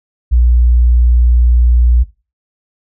sine tone, 60 Hz, B1, 49 cents flat, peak -6 dBFS, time 0.31-2.04 s, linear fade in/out 20 ms, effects noise-tail reverb RT60 0.3 s tail -17 dB re dry

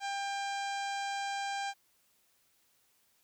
harmonic tone, 796 Hz, G5, 26 cents sharp, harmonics 1 / 2 / 3 / 4 / 5 / 6 / 7 / 8 / 9 / 10, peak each -35 / -41 / -45 / -47 / -49 / -51 / -52 / -53 / -54 / -55 dBFS, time 0-1.74 s, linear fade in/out 50 ms, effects white hiss -71 dBFS RMS until 3.23 s

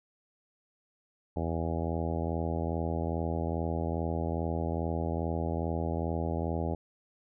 harmonic tone, 82.41 Hz, E2, in tune, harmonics 1 / 2 / 3 / 4 / 5 / 6 / 7 / 8 / 9 / 10, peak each -33 / -36 / -38 / -39 / -40 / -41 / -41 / -42 / -43 / -43 dBFS, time 1.36-6.75 s, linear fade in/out 5 ms, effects none

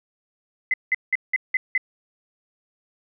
sine tone bursts, 2037 Hz, C7, 47 cents flat, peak -17 dBFS, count 6, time 0.71-1.778 s, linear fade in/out 2 ms, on 28 ms, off 180 ms, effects none

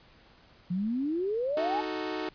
sine exponential sweep, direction up, 171.6 to 870 Hz, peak -27 dBFS, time 0.7-1.81 s, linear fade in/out 10 ms
sawtooth chord, D# diminished, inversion none, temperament equal, 311.1 / 370 / 440 Hz, D#4 / F#4 / A4, 0 / 0 / 0 cents, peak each -31 / -32 / -34 dBFS, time 1.57-2.29 s, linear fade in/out 2 ms
effects pink hiss -58 dBFS RMS until 2.34 s + resampled to 11025 Hz

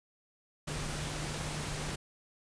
sine tone in noise, 150 Hz, D3, 37 cents sharp, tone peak -40 dBFS, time 0.67-1.96 s, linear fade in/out 10 ms, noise pink, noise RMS -38 dBFS, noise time 0.67-1.96 s, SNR -5 dB, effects resampled to 22050 Hz

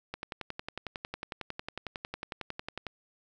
click train, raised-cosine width 0.3 ms, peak -20 dBFS, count 31, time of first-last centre 0.14-2.867 s, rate 11 Hz, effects none

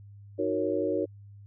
sine chord, D# minor seventh, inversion none, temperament equal with one note detuned, 311.1 / 370 / 463.7 / 554.4 Hz, D#4 / F#4 / A#4 / C#5, 0 / 0 / -9 / 0 cents, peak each -31 dBFS, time 0.38-1.06 s, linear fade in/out 20 ms, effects added 101 Hz sine -46 dBFS peak until 1.46 s

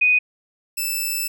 sine / 5% pulse tone pair in turn, 2489 / 2637 Hz, D#7 / E7, 0 / 0 cents, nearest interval minor second, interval 100 cents, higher second, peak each -13 dBFS, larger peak neither, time 0.01-0.19 / 0.77-1.28 s, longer second, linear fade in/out 10 ms, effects none

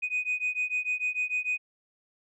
sine beating tone pair, 2489 / 2495.7 Hz, D#7 / D#7, 0 / +5 cents, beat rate 6.7 Hz, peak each -29 dBFS, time 0.02-1.58 s, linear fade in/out 20 ms, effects tanh soft clip ceiling -22 dBFS

